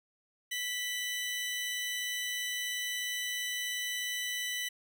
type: tone pair together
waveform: sawtooth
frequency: 1969 / 3012 Hz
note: B6 / F#7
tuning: -6 / +30 cents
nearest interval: perfect fifth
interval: 736 cents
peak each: -32 / -34 dBFS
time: 0.51-4.69 s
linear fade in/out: 10 ms
effects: none